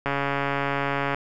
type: click train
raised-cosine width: 0.5 ms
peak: -10 dBFS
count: 153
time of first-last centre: 0.06-1.146 s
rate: 140 Hz
effects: none